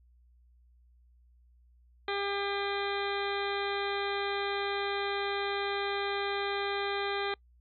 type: harmonic tone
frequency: 400.5 Hz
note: G4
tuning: 37 cents sharp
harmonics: 1 / 2 / 3 / 4 / 5 / 6 / 8 / 9 / 10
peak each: -34 / -37 / -39 / -40 / -41 / -42 / -43 / -44 / -44 dBFS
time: 2.08-7.34 s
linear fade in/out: 2 ms
effects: noise-tail reverb RT60 0.1 s tail -26 dB re dry + added 60 Hz sine -59 dBFS peak until 7.6 s